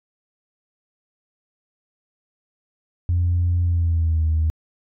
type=tone with pitch glide; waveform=sine; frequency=87.31 to 79.14 Hz; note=F2 to D#2; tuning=0 to +30 cents; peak=-15 dBFS; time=3.09-4.5 s; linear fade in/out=0 ms; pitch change=-170 cents; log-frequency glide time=3.63-4.24 s; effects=tanh soft clip ceiling -13 dBFS